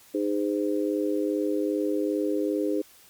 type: harmonic tone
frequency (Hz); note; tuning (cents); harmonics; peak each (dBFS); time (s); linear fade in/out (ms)
102.5; G#2; -22; 3 / 4 / 5; -26 / -28 / -30; 0.14-2.82; 10
effects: white hiss -54 dBFS RMS until 3.09 s + MP3 96 kbps